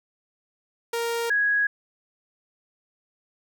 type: tone pair in turn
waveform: sawtooth / sine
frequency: 466.2 / 1661.3 Hz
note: A#4 / G#6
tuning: 0 / 0 cents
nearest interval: octave + minor seventh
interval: 2200 cents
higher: second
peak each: -21 / -19 dBFS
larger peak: second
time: 0.93-1.3 / 1.3-1.67 s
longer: neither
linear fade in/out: 5 ms
effects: none